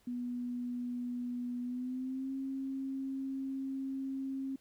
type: tone with pitch glide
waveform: sine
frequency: 244.7 to 268.4 Hz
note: B3 to C4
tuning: -16 to +44 cents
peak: -35 dBFS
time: 0.07-4.56 s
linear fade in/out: 5 ms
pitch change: +160 cents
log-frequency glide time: 1.62-2.32 s
effects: pink hiss -69 dBFS RMS until 4.6 s